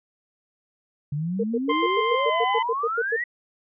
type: exponential sweep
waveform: sine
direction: up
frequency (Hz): 140 to 1973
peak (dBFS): -24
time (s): 1.12-3.24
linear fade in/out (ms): 5
type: tone bursts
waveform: sine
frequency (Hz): 459.9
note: A#4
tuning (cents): -23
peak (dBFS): -21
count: 13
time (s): 1.39-3.165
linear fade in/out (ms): 10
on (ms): 47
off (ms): 97
type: tone with pitch glide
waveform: sawtooth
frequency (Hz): 1046.5 to 1012.6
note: C6 to B5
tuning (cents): 0 to +43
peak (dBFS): -18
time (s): 1.69-2.63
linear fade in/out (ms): 10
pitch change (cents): -57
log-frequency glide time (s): 2.19-2.39
effects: resampled to 8000 Hz